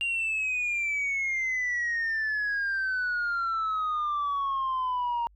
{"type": "exponential sweep", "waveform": "sine", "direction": "down", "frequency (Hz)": [2794, 932.3], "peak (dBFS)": -24, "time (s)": [0.01, 5.27], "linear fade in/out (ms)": 0, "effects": ["tanh soft clip ceiling -24 dBFS", "added 50 Hz sine -55 dBFS peak until 5.35 s"]}